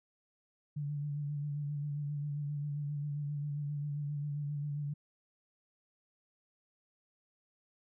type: tone with vibrato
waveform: sine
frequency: 145.7 Hz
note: D3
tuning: 13 cents flat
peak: -34 dBFS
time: 0.76-4.94 s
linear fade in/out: 10 ms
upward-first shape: sine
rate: 7.5 Hz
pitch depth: 34 cents each way
effects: none